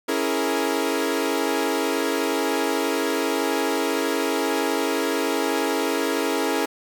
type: chord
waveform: sawtooth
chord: A# half-diminished seventh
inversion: first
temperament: equal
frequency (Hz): 277.2 / 329.6 / 415.3 / 466.2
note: C#4 / E4 / G#4 / A#4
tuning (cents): 0 / 0 / 0 / 0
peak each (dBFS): -23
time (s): 0.08-6.66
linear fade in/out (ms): 10
effects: none